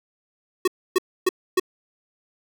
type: tone bursts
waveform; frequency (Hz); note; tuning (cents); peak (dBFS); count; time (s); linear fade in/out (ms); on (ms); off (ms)
square; 370; F#4; 0; -16; 4; 0.65-1.598; 5; 27; 280
effects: none